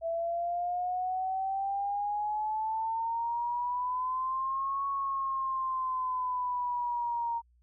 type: exponential two-way sweep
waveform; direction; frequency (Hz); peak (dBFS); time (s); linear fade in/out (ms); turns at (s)
sine; up then down; 659.3 to 1109 to 928; -29; 0.01-7.42; 50; 4.86
effects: added 60 Hz sine -62 dBFS peak until 7.62 s